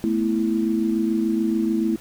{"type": "chord", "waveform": "sine", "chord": "A suspended second", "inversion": "none", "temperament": "equal", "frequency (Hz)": [220, 246.9, 329.6], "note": ["A3", "B3", "E4"], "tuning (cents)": [0, 0, 0], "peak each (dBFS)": [-22, -27, -22], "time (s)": [0.04, 1.96], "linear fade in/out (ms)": 0, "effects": ["pink hiss -46 dBFS RMS until 2 s"]}